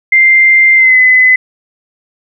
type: tone with pitch glide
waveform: sine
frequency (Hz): 2093 to 2021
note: C7 to B6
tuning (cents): 0 to +39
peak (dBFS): -3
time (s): 0.12-1.36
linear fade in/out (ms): 5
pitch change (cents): -61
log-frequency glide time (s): 0.75-0.98
effects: none